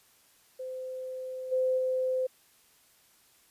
sine tone with level steps, 515 Hz, C5, 28 cents flat, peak -35 / -24 / -26 dBFS, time 0.59-2.27 s, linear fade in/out 10 ms, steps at 1.51 / 1.77 s, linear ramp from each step 20 ms, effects white hiss -63 dBFS RMS until 3.5 s + resampled to 32000 Hz

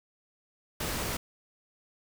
pink noise, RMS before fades -33 dBFS, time 0.8-1.17 s, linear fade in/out 5 ms, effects none

